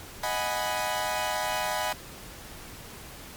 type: chord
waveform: sawtooth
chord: G# minor seventh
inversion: second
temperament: equal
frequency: 622.3 / 740 / 830.6 / 987.8 Hz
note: D#5 / F#5 / G#5 / B5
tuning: 0 / 0 / 0 / 0 cents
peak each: -29 dBFS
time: 0.23-1.93 s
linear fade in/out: 5 ms
effects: pink hiss -44 dBFS RMS until 3.36 s + MP3 96 kbps